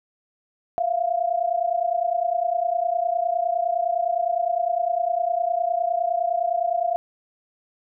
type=tone pair together; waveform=sine; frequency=677 / 706.8 Hz; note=E5 / F5; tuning=+46 / +21 cents; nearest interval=minor second; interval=75 cents; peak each=-23 dBFS; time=0.78-6.96 s; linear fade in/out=0 ms; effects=none